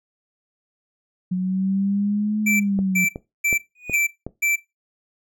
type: linear two-way sweep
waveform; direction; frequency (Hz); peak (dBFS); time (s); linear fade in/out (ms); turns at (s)
sine; up then down; 181.4 to 214 to 181.4; -19; 1.31-3.05; 10; 2.41
type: tone bursts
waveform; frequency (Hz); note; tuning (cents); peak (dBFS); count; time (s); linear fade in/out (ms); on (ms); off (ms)
square; 2335; D7; -11; -19; 5; 2.46-4.56; 10; 140; 350
type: click train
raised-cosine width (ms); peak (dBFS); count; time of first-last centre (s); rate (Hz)
2; -16; 5; 2.79-4.266; 2.71
type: tone with exponential growth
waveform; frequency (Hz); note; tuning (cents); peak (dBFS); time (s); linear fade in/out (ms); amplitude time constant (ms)
triangle; 2469; D#7; -14; -16; 3.75-3.96; 5; 44
effects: noise-tail reverb RT60 0.2 s tail -17 dB re dry